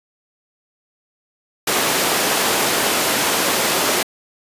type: high-pass noise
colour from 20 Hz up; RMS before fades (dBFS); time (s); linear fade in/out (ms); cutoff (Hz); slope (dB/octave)
pink; -18; 1.67-4.03; 5; 310; 12
effects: resampled to 32000 Hz